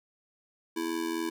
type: tone with amplitude modulation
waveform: square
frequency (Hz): 329.6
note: E4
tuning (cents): 0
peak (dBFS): -27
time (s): 0.76-1.3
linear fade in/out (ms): 10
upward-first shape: sine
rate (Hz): 83.9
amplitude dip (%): 80
effects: none